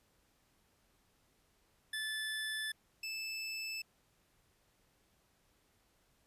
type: tone pair in turn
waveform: 25% pulse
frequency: 1744 / 2630 Hz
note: A6 / E7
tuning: -16 / -5 cents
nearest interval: perfect fifth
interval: 711 cents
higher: second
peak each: -33 / -35 dBFS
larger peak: first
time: 1.93-2.72 / 3.03-3.82 s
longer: neither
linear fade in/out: 5 ms
effects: pink hiss -73 dBFS RMS until 6.26 s + resampled to 32000 Hz